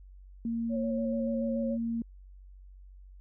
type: tone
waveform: sine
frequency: 230.6 Hz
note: A#3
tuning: 19 cents flat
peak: -29 dBFS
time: 0.45-2.02 s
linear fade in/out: 2 ms
type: tone with vibrato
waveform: sine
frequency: 550 Hz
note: C#5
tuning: 14 cents flat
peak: -33 dBFS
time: 0.69-1.78 s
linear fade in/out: 50 ms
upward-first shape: square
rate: 6.9 Hz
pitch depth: 27 cents each way
effects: added 47 Hz sine -48 dBFS peak until 3.2 s